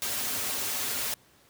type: noise with comb filter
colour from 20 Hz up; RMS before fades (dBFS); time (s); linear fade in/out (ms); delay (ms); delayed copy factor
white; -31; 0.02-1.14; 0; 6; -0.65
effects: pink hiss -60 dBFS RMS until 1.49 s + high-pass 80 Hz 12 dB/octave